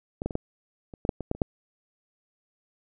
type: clicks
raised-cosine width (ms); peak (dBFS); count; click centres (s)
2; -18 / -14 / -21 / -12 / -28 / -16 / -9 / -19 / -11 / -27 / -9; 11; 0.219 / 0.26 / 0.308 / 0.354 / 0.938 / 1.051 / 1.092 / 1.207 / 1.314 / 1.35 / 1.418
effects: none